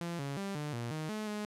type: tone with pitch steps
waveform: sawtooth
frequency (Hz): 170.9 / 139.9 / 197.4 / 148.9 / 118.4 / 155.8 / 214.3 / 209.8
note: F3 / C#3 / G3 / D3 / A#2 / D#3 / A3 / G#3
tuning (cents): -37 / +16 / +12 / +24 / +27 / +3 / -45 / +18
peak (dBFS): -32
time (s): 0.01-1.45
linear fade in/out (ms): 0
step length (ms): 180
effects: low-pass 11000 Hz 12 dB/octave